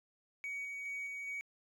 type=tone with tremolo; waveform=triangle; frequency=2253 Hz; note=C#7; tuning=28 cents sharp; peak=-36 dBFS; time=0.44-1.41 s; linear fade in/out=0 ms; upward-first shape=square; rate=2.4 Hz; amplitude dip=25%; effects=tanh soft clip ceiling -32 dBFS